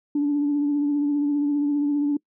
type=tone with vibrato; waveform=sine; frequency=289.8 Hz; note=D4; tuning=23 cents flat; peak=-18 dBFS; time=0.15-2.17 s; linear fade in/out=5 ms; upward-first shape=triangle; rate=15 Hz; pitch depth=33 cents each way; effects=noise-tail reverb RT60 0.1 s tail -25 dB re dry + tanh soft clip ceiling -15 dBFS